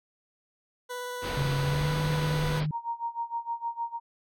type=tone with vibrato; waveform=20% pulse; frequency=493.9 Hz; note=B4; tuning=in tune; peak=-29 dBFS; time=0.89-2.61 s; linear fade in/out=20 ms; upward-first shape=triangle; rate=17 Hz; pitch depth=11 cents each way
type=low-pass noise; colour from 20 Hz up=pink; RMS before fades=-34 dBFS; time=1.21-2.67 s; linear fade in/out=50 ms; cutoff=5000 Hz; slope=96 dB/octave
type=tone with pitch glide; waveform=sine; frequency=138.59 to 152.01 Hz; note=C#3 to D#3; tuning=0 to -40 cents; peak=-26 dBFS; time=1.37-2.71 s; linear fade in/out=2 ms; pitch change=+160 cents; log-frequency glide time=1.61-1.93 s
type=tone with tremolo; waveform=sine; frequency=932.3 Hz; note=A#5; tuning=in tune; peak=-27 dBFS; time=2.71-4 s; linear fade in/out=50 ms; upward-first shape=sine; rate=6.5 Hz; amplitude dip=90%
effects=none